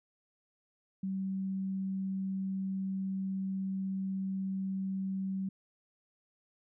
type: tone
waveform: sine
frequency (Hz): 191.7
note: G3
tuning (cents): -38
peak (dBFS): -32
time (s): 1.03-5.49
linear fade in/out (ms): 5
effects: none